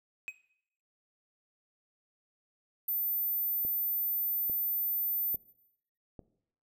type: tone with exponential decay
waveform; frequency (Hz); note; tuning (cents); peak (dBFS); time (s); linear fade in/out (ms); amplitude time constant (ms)
triangle; 2526; D#7; +26; -30; 0.28-0.37; 0; 19
type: tone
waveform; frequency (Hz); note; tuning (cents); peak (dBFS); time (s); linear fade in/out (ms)
sine; 14080; A9; 0; -29; 2.88-5.36; 5
type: click train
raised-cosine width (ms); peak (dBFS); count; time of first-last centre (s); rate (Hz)
2; -32; 4; 3.65-6.192; 1.18
effects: noise-tail reverb RT60 0.7 s tail -17 dB re dry